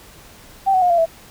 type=tone with pitch steps; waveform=sine; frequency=778 / 745.9 / 715.1 / 685.6 / 657.2 Hz; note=G5 / F#5 / F5 / F5 / E5; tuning=-13 / +14 / +41 / -32 / -5 cents; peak=-12 dBFS; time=0.66-1.06 s; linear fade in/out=20 ms; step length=80 ms; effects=pink hiss -44 dBFS RMS until 1.3 s